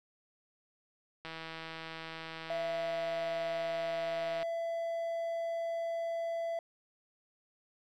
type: click train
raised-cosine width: 0.3 ms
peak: -27 dBFS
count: 516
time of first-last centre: 1.25-4.429 s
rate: 162 Hz
type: tone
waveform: triangle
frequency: 669 Hz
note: E5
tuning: 25 cents sharp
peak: -31 dBFS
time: 2.5-6.59 s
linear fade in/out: 2 ms
effects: none